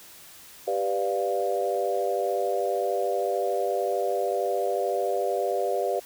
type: chord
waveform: sine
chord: G dominant seventh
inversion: none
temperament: equal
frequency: 392 / 493.9 / 587.3 / 698.5 Hz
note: G4 / B4 / D5 / F5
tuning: 0 / 0 / 0 / 0 cents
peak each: -29 dBFS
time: 0.67-6 s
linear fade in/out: 10 ms
effects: white hiss -48 dBFS RMS until 6.05 s